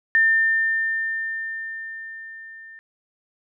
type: tone with level ramp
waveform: sine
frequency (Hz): 1800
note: A6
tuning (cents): +39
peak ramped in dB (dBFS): -13 to -40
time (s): 0.15-2.79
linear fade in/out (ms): 0
effects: none